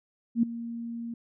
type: tone with ADSR envelope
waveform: sine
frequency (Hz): 233.1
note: A#3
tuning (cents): 0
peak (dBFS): -17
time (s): 0.35-1.14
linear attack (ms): 79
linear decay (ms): 6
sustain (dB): -16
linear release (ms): 4
effects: none